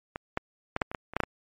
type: clicks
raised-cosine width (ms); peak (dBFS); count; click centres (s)
0.5; -18 / -13 / -14 / -9 / -22 / -16 / -25 / -11 / -9 / -14; 10; 0.159 / 0.374 / 0.764 / 0.818 / 0.915 / 0.948 / 1.136 / 1.166 / 1.203 / 1.236
effects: MP3 64 kbps